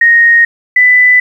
sine tone pair in turn, 1864.7 / 1993.8 Hz, A#6 / B6, 0 / +16 cents, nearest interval minor second, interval 116 cents, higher second, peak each -3 dBFS, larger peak neither, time 0.01-0.45 / 0.76-1.2 s, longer neither, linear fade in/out 5 ms, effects 7-bit

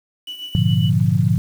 sine tone with tremolo, 2960 Hz, F#7, in tune, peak -26 dBFS, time 0.27-0.9 s, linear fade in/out 5 ms, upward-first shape triangle, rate 7.3 Hz, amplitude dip 70%
sine chord, G# diminished seventh, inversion none, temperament equal with one note detuned, 103.83 / 120.65 / 146.83 / 174.61 Hz, G#2 / B2 / D3 / F3, 0 / -40 / 0 / 0 cents, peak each -19 dBFS, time 0.55-1.38 s, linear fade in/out 0 ms
effects 7-bit

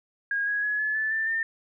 sine tone with pitch steps, 1633 / 1660.6 / 1688.6 / 1717.2 / 1746.2 / 1775.7 / 1805.7 Hz, G#6 / G#6 / G#6 / A6 / A6 / A6 / A6, -30 / -1 / +28 / -43 / -14 / +15 / +44 cents, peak -24 dBFS, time 0.31-1.43 s, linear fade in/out 2 ms, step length 160 ms, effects none

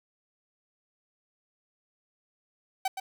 45% pulse tone with echo, 766 Hz, G5, 40 cents flat, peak -25 dBFS, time 2.85-2.88 s, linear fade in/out 5 ms, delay 120 ms, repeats 1, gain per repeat -8 dB, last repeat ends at 3 s, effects none

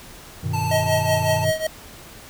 triangle chord, G augmented, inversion none, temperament equal, 98 / 123.47 / 155.56 Hz, G2 / B2 / D#3, 0 / 0 / 0 cents, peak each -24 / -25 / -25 dBFS, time 0.43-1.52 s, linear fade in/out 10 ms
square tone with vibrato, 880 Hz, A5, in tune, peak -25 dBFS, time 0.53-1.45 s, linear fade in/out 10 ms, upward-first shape square, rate 18 Hz, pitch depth 24 cents each way
square tone with tremolo, 633 Hz, D#5, 30 cents sharp, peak -17 dBFS, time 0.71-1.67 s, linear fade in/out 5 ms, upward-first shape triangle, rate 5.4 Hz, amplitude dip 90%
effects pink hiss -42 dBFS RMS until 2.29 s

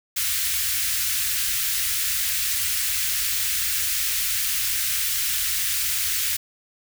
white band-stop noise, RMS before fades -24 dBFS, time 0.16-6.37 s, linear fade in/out 10 ms, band 100 to 1600 Hz, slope 24 dB/octave, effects none

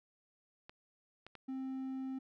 clicks, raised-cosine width 0.3 ms, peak -34 dBFS, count 3, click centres 0.695 / 1.266 / 1.353 s
triangle tone, 263.7 Hz, C4, 14 cents sharp, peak -36 dBFS, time 1.48-2.19 s, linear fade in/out 10 ms
effects none

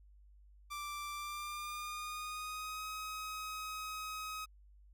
sawtooth tone with pitch glide, 1174.7 to 1266.3 Hz, D6 to D#6, 0 to +30 cents, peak -37 dBFS, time 0.7-4.46 s, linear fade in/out 20 ms, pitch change +130 cents, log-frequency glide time 1.13-2.86 s, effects added 50 Hz sine -58 dBFS peak until 4.93 s

